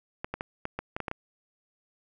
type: clicks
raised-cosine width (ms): 0.5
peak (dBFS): -17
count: 9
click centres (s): 0.245 / 0.34 / 0.409 / 0.654 / 0.79 / 0.965 / 1.003 / 1.082 / 1.114
effects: none